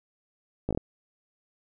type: slowing click train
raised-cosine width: 2 ms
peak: -15 dBFS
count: 5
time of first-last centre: 0.69-0.775 s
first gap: 17 ms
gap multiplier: 1.15
effects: none